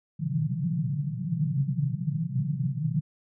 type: band-pass noise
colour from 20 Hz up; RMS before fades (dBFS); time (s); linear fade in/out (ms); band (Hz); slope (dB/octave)
white; -28; 0.19-3.01; 20; 120 to 180; 96
effects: none